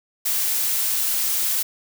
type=noise; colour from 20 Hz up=blue; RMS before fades=-22 dBFS; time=0.25-1.63 s; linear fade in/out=10 ms; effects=none